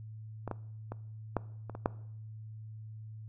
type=clicks; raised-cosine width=1 ms; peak=-23 / -21 / -25 / -15 / -28 / -27 / -13 dBFS; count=7; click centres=0.477 / 0.513 / 0.92 / 1.367 / 1.697 / 1.751 / 1.859 s; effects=noise-tail reverb RT60 0.7 s tail -20 dB re dry + added 109 Hz sine -43 dBFS peak until 3.28 s